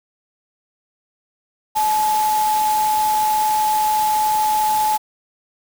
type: tone in noise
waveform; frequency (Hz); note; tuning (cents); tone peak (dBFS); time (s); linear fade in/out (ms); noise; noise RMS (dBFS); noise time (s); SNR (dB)
sine; 857; A5; -46; -15; 1.75-4.98; 20; white; -28; 1.75-4.98; +10
effects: none